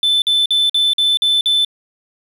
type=tone bursts; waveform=sine; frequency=3522 Hz; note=A7; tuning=1 cent sharp; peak=-9 dBFS; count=7; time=0.03-1.648 s; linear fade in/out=2 ms; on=190 ms; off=48 ms; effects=tanh soft clip ceiling -10 dBFS + 7-bit

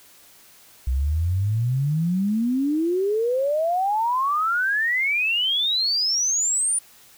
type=exponential sweep; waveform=sine; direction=up; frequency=61.74 to 9550 Hz; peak=-19 dBFS; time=0.87-6.79 s; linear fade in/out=5 ms; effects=white hiss -51 dBFS RMS until 7.17 s

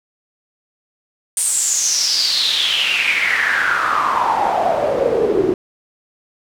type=noise with band-pass filter sweep; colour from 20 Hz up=pink; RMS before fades=-17 dBFS; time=1.37-5.54 s; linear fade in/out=2 ms; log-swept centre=9100 to 350 Hz; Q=7.4; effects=none

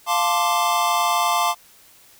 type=chord; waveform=square; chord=D minor seventh; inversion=first; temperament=equal; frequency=698.5 / 880 / 1046.5 / 1174.7 Hz; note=F5 / A5 / C6 / D6; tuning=0 / 0 / 0 / 0 cents; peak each=-24 dBFS; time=0.06-1.55 s; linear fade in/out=50 ms; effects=white hiss -51 dBFS RMS until 2.19 s

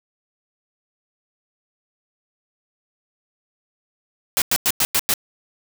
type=noise bursts; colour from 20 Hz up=white; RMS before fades=-18 dBFS; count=6; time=4.37-5.138 s; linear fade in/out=0 ms; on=48 ms; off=96 ms; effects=none

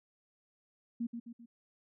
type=tone with echo; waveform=sine; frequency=234.5 Hz; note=A#3; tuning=11 cents sharp; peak=-32 dBFS; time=1-1.07 s; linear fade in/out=10 ms; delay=130 ms; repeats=3; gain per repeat=-6 dB; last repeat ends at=1.46 s; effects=none

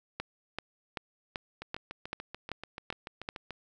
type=two click trains; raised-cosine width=0.3 ms; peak=-18 / -24 dBFS; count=9 / 14; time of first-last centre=0.2-3.289 / 1.62-3.507 s; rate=2.59 / 6.89 Hz; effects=none

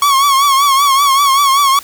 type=tone with vibrato; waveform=45% pulse; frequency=1108.7 Hz; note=C#6; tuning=in tune; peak=-8 dBFS; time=0.02-1.79 s; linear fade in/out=2 ms; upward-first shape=triangle; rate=5.2 Hz; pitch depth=85 cents each way; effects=white hiss -35 dBFS RMS until 1.83 s

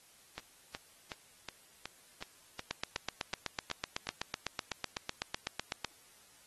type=two click trains; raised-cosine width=0.2 ms; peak=-23 / -17 dBFS; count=11 / 26; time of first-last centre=0.38-4.07 / 2.71-5.847 s; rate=2.71 / 7.97 Hz; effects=white hiss -62 dBFS RMS until 6.46 s + AAC 32 kbps

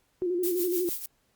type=tone with vibrato; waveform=sine; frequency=355.8 Hz; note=F4; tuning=32 cents sharp; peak=-25 dBFS; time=0.22-0.89 s; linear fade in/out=0 ms; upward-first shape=square; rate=12 Hz; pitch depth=50 cents each way
type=noise with tremolo; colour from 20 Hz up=violet; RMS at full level=-31 dBFS; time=0.43-1.06 s; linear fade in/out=5 ms; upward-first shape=sine; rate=6.6 Hz; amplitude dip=70%
effects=pink hiss -70 dBFS RMS until 1.35 s + Opus 48 kbps

